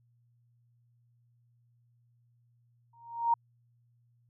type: tone with exponential growth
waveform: sine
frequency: 932.3 Hz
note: A#5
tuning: in tune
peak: -20 dBFS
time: 2.93-3.34 s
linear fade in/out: 5 ms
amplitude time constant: 87 ms
effects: added 119 Hz sine -65 dBFS peak until 4.29 s

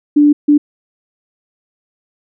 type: tone bursts at uneven times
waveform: sine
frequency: 293.7 Hz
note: D4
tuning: in tune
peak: -5 dBFS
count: 2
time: 0.16-0.33 / 0.48-0.58 s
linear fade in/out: 10 ms
effects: none

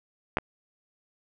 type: clicks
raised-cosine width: 0.5 ms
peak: -7 / -17 dBFS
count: 2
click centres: 0.371 / 0.385 s
effects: none

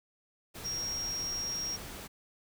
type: tone in noise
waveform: sine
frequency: 5600 Hz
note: F8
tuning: 4 cents sharp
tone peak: -33 dBFS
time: 0.64-1.77 s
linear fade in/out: 20 ms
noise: pink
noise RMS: -44 dBFS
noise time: 0.54-2.08 s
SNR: +8 dB
effects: none

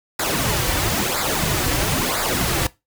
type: noise with flanger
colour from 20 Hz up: pink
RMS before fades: -21 dBFS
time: 0.19-2.67 s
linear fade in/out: 5 ms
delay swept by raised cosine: 0.33 to 4.93 ms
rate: 1 Hz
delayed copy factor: -0.7
effects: noise-tail reverb RT60 0.2 s tail -19 dB re dry

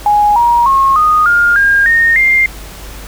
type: tone with pitch steps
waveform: sine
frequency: 830.6 / 948.6 / 1083.4 / 1237.3 / 1413.1 / 1613.9 / 1843.2 / 2105 Hz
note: G#5 / A#5 / C#6 / D#6 / F6 / G6 / A#6 / C7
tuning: 0 / +30 / -40 / -10 / +20 / +50 / -20 / +10 cents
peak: -6 dBFS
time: 0.06-2.46 s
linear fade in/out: 2 ms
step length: 300 ms
effects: added 50 Hz sine -30 dBFS peak until 3.07 s + pink hiss -32 dBFS RMS until 3.07 s

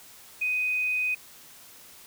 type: tone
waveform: sine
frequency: 2500 Hz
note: D#7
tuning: 8 cents sharp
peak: -24 dBFS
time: 0.41-1.15 s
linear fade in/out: 10 ms
effects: white hiss -50 dBFS RMS until 2.06 s

